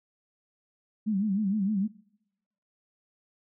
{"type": "tone with vibrato", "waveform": "sine", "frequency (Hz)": 203.1, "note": "G#3", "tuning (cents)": -38, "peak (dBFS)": -24, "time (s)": [1.06, 1.88], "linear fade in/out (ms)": 20, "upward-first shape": "sine", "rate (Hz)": 6.5, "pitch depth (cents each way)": 130, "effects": ["noise-tail reverb RT60 0.9 s tail -24 dB re dry"]}